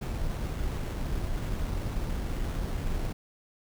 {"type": "noise with sample-and-hold", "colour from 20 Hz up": "brown", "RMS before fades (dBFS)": -31, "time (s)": [0.01, 3.13], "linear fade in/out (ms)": 10, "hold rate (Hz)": 4900, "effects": []}